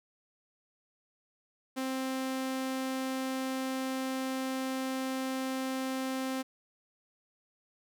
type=tone; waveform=sawtooth; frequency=262.5 Hz; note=C4; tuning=6 cents sharp; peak=-28 dBFS; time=1.76-6.43 s; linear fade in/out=20 ms; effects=none